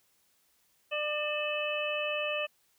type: harmonic tone with a mistuned harmonic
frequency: 598 Hz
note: D5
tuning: 31 cents sharp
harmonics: 1 / 2 / 3 / 4 / 5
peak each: -33 / -40 / -43 / -34 / -38 dBFS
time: 0.91-2.47 s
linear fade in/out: 20 ms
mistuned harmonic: 4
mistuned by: +140 cents
effects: white hiss -70 dBFS RMS until 2.78 s